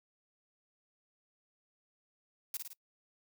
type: noise with echo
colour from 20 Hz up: blue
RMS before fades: -37 dBFS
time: 2.54-2.57 s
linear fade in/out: 2 ms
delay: 54 ms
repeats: 3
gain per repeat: -4 dB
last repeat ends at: 2.732 s
effects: noise-tail reverb RT60 0.1 s tail -23 dB re dry